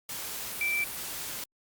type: tone in noise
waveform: sine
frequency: 2337 Hz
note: D7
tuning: 9 cents flat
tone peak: -26 dBFS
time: 0.61-0.84 s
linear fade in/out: 2 ms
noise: white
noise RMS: -37 dBFS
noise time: 0.09-1.44 s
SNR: +8 dB
effects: Opus 48 kbps